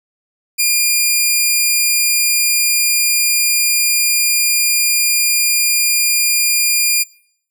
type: tone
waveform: 10% pulse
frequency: 2410 Hz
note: D7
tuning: 44 cents sharp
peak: -3 dBFS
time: 0.58-7.04 s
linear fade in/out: 20 ms
effects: noise-tail reverb RT60 0.7 s tail -26 dB re dry

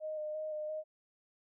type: tone with vibrato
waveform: sine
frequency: 615 Hz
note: D#5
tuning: 20 cents flat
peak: -36 dBFS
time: 0-0.84 s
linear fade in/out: 50 ms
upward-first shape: square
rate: 2.9 Hz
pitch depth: 16 cents each way
effects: none

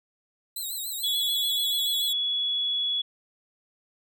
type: tone with vibrato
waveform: 5% pulse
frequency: 3933 Hz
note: B7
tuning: 8 cents flat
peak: -24 dBFS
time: 0.56-2.13 s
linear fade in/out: 5 ms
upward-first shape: sine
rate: 6.9 Hz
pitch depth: 89 cents each way
type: tone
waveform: sine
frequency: 3383 Hz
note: G#7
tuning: 31 cents sharp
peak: -24 dBFS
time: 1.03-3.02 s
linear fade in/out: 10 ms
effects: none

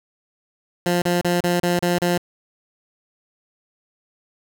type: tone bursts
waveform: 15% pulse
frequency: 175.6 Hz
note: F3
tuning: 10 cents sharp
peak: -11 dBFS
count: 7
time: 0.86-2.178 s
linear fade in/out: 2 ms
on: 160 ms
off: 33 ms
effects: none

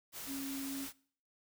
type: tone in noise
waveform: sine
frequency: 273.1 Hz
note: C#4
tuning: 26 cents flat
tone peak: -39 dBFS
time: 0.26-0.88 s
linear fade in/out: 50 ms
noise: white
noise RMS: -45 dBFS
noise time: 0.12-0.93 s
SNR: +3 dB
effects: noise-tail reverb RT60 0.5 s tail -21 dB re dry

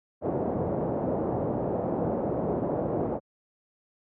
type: low-pass noise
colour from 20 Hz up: white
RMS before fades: -28 dBFS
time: 0.21-3.2 s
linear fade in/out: 50 ms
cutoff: 650 Hz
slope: 24 dB/octave
effects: high-pass 100 Hz 12 dB/octave

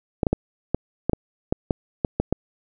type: clicks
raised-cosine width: 2 ms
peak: -6 dBFS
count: 11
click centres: 0.232 / 0.268 / 0.33 / 0.746 / 1.096 / 1.133 / 1.525 / 1.708 / 2.048 / 2.2 / 2.326 s
effects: none

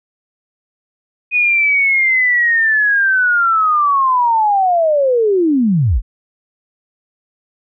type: linear sweep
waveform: sine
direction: down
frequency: 2489 to 32.83 Hz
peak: -10 dBFS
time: 1.31-6.02 s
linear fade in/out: 50 ms
effects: none

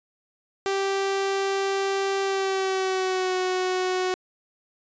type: tone with pitch glide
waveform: sawtooth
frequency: 391 to 369.1 Hz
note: G4 to F#4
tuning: -4 to -4 cents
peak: -19 dBFS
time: 0.66-4.14 s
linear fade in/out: 0 ms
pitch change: -100 cents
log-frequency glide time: 2.22-3.35 s
effects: resampled to 16000 Hz

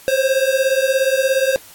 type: beating tone pair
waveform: square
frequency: 523.3 / 540.3 Hz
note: C5 / C#5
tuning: 0 / -44 cents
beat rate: 17 Hz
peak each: -18 dBFS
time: 0.08-1.56 s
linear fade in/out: 0 ms
effects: white hiss -43 dBFS RMS until 1.74 s + AAC 64 kbps

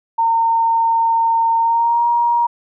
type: tone with pitch glide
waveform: sine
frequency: 914 to 946.2 Hz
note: A#5 to A#5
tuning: -34 to +26 cents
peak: -12 dBFS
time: 0.18-2.47 s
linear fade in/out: 10 ms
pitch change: +60 cents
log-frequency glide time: 1.58-2.06 s
effects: none

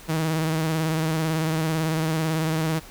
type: tone with vibrato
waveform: sawtooth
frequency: 159.2 Hz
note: D#3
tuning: 40 cents sharp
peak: -18 dBFS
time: 0.08-2.8 s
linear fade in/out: 20 ms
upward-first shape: sine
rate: 18 Hz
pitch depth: 42 cents each way
effects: pink hiss -45 dBFS RMS until 2.9 s

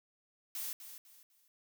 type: noise with echo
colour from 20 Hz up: blue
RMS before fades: -40 dBFS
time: 0.55-0.73 s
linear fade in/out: 2 ms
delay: 250 ms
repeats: 3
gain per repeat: -10 dB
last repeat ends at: 1.48 s
effects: none

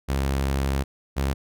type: tone pair in turn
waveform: sawtooth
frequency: 68 / 68.27 Hz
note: C#2 / C#2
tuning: -33 / -26 cents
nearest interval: unison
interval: 7 cents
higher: second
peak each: -18 dBFS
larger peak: neither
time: 0.08-0.84 / 1.16-1.34 s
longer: first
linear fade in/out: 20 ms
effects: none

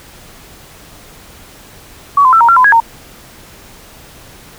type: tone with pitch steps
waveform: sine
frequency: 1130 / 1026 / 1334 / 934 / 1368 / 1011 / 1655 / 918 Hz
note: C#6 / C6 / E6 / A#5 / F6 / B5 / G#6 / A#5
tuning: +33 / -34 / +20 / +3 / -36 / +40 / -6 / -27 cents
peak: -4 dBFS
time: 2.17-2.802 s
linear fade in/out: 5 ms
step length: 79 ms
effects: pink hiss -38 dBFS RMS until 4.58 s

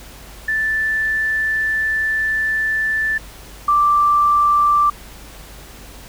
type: tone pair in turn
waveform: sine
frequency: 1760 / 1174.7 Hz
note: A6 / D6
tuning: 0 / 0 cents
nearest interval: perfect fifth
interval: 700 cents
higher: first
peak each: -16 / -11 dBFS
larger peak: second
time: 0.48-3.18 / 3.68-4.9 s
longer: first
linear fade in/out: 5 ms
effects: added 50 Hz sine -39 dBFS peak until 6.08 s + pink hiss -40 dBFS RMS until 6.08 s

